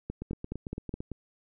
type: two click trains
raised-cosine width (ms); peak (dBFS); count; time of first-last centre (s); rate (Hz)
3; -23 / -21; 9 / 5; 0.22-1.117 / 0.1-0.94; 8.92 / 4.76
effects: none